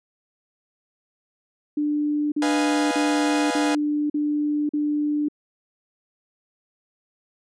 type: tone bursts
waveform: sine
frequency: 296.5 Hz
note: D4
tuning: 17 cents sharp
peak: -20 dBFS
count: 6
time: 1.77-5.285 s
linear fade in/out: 5 ms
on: 550 ms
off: 43 ms
type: chord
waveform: sawtooth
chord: F half-diminished seventh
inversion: second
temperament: equal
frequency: 493.9 / 622.3 / 698.5 / 830.6 Hz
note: Cb5 / Eb5 / F5 / Ab5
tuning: 0 / 0 / 0 / 0 cents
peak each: -24 / -28 / -25 / -24 dBFS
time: 2.42-3.75 s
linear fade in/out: 2 ms
effects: resampled to 22050 Hz